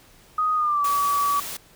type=tone with pitch glide; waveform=sine; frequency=1247 to 1143.5 Hz; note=D#6 to D6; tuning=+3 to -47 cents; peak=-19 dBFS; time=0.38-1.4 s; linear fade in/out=5 ms; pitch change=-150 cents; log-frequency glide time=0.55-0.86 s
type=noise; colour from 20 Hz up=white; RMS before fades=-33 dBFS; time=0.84-1.57 s; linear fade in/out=5 ms
effects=pink hiss -53 dBFS RMS until 1.75 s